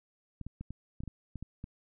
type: clicks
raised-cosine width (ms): 5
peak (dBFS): -28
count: 10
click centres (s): 0.413 / 0.466 / 0.61 / 0.706 / 1.005 / 1.036 / 1.077 / 1.357 / 1.426 / 1.641
effects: none